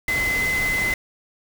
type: tone in noise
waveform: sine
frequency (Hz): 2041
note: C7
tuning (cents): -44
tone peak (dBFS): -20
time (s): 0.08-0.94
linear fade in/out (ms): 2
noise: pink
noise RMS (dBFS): -29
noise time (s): 0.08-0.94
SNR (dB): +6
effects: none